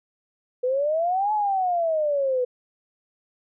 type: exponential two-way sweep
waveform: sine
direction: up then down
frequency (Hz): 490.7 to 862 to 490.7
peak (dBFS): -20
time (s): 0.63-2.45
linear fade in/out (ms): 10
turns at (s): 1.33
effects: none